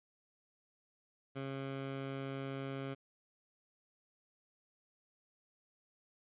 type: tone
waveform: 15% pulse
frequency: 136 Hz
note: C#3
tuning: 33 cents flat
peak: -33 dBFS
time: 1.35-2.95 s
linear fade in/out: 20 ms
effects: resampled to 8000 Hz + 12-bit